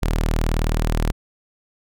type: tone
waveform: sawtooth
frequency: 39.3 Hz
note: D#1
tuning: 18 cents sharp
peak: -14 dBFS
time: 0.02-1.12 s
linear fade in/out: 10 ms
effects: none